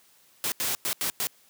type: noise bursts at uneven times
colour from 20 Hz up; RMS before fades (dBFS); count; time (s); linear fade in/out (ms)
white; -28; 5; 0.44-0.52 / 0.6-0.75 / 0.85-0.93 / 1.01-1.1 / 1.2-1.27; 0
effects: white hiss -60 dBFS RMS until 1.49 s + high-pass 100 Hz 12 dB/octave